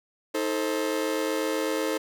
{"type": "chord", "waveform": "40% pulse", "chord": "A diminished", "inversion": "second", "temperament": "just", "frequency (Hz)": [316.8, 440, 528], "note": ["Eb4", "A4", "C5"], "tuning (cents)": [31, 0, 16], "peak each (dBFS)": -29, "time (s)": [0.34, 1.98], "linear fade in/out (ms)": 10, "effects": []}